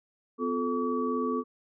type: tone cluster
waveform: sine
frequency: 253.1 / 352.2 / 436 / 1141 Hz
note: B3 / F4 / A4 / C#6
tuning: +43 / +15 / -16 / +50 cents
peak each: -30 / -36 / -31 / -33 dBFS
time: 0.38-1.44 s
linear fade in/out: 50 ms
effects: none